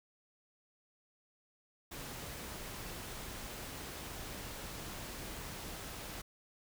pink noise, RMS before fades -45 dBFS, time 1.91-6.22 s, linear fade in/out 10 ms, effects none

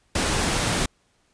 pink noise, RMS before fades -23 dBFS, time 0.15-0.86 s, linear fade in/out 5 ms, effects pink hiss -65 dBFS RMS until 1.33 s + resampled to 22050 Hz

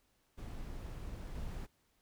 brown noise with level steps, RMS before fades -44 / -42 dBFS, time 0.37-1.67 s, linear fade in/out 20 ms, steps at 1.35 s, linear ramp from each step 2 ms, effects pink hiss -75 dBFS RMS until 2.01 s

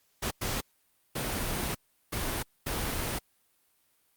pink noise bursts at uneven times, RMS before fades -32 dBFS, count 5, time 0.22-0.31 / 0.41-0.61 / 1.15-1.75 / 2.12-2.43 / 2.66-3.19 s, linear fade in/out 10 ms, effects white hiss -70 dBFS RMS until 4.16 s + Opus 48 kbps

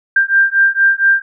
sine beating tone pair, 1584 / 1588.3 Hz, G6 / G6, +18 / +22 cents, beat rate 4.3 Hz, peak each -12 dBFS, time 0.16-1.22 s, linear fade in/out 5 ms, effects none

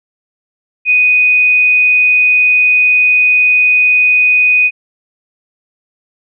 sine tone, 2489 Hz, D#7, in tune, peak -6 dBFS, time 0.85-4.71 s, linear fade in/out 50 ms, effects none

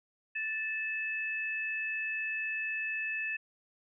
sine tone pair together, 1760 / 2604 Hz, A6 / E7, 0 / -22 cents, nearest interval perfect fifth, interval 678 cents, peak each -36 / -34 dBFS, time 0.35-3.37 s, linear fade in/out 10 ms, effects none

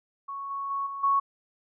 sine tone with level steps, 1108 Hz, C#6, 1 cent flat, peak -33 / -30 / -27 / -33 / -20 dBFS, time 0.28-1.2 s, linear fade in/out 10 ms, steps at 0.5 / 0.7 / 0.86 / 1.03 s, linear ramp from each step 10 ms, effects none

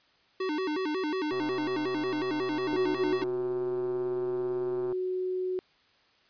square tone with vibrato, 337.7 Hz, E4, 42 cents sharp, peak -29 dBFS, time 0.4-3.24 s, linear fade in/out 5 ms, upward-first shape square, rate 5.5 Hz, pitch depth 190 cents each way
click train, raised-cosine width 1 ms, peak -29 dBFS, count 466, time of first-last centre 1.32-4.925 s, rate 129 Hz
sine tone, 369 Hz, F#4, 5 cents flat, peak -28 dBFS, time 2.73-5.59 s, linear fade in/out 0 ms
effects white hiss -64 dBFS RMS until 6.29 s + resampled to 11025 Hz

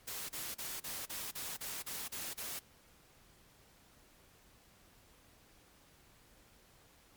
white noise bursts, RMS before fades -42 dBFS, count 10, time 0.07-2.594 s, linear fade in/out 10 ms, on 220 ms, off 36 ms, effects pink hiss -64 dBFS RMS until 7.16 s + MP3 96 kbps

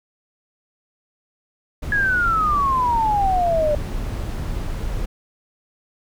brown noise, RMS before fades -26 dBFS, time 1.82-5.06 s, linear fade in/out 10 ms
sine exponential sweep, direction down, 1686 to 586 Hz, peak -16 dBFS, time 1.92-3.75 s, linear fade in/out 2 ms
effects none

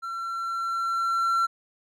triangle tone with level ramp, 1356 Hz, E6, 49 cents sharp, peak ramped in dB -29 to -18 dBFS, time 0.02-1.47 s, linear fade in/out 20 ms, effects none

